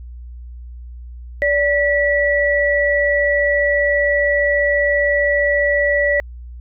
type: tone pair together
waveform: sine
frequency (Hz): 579 / 1947.5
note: D5 / B6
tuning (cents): -25 / -25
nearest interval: octave + major sixth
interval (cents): 2100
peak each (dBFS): -16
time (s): 1.42-6.2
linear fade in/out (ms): 0
effects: added 60 Hz sine -31 dBFS peak until 6.6 s